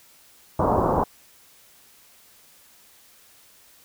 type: low-pass noise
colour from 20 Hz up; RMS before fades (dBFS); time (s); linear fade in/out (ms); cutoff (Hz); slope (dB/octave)
white; -21; 0.59-1.04; 5; 1100; 48
effects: white hiss -54 dBFS RMS until 3.84 s